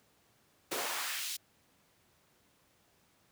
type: noise with high-pass filter sweep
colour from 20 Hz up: pink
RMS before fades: -37 dBFS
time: 0.71-1.37 s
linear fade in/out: 10 ms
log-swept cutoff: 360 to 4400 Hz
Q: 1.1
effects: pink hiss -69 dBFS RMS until 3.31 s + high-pass 80 Hz 12 dB/octave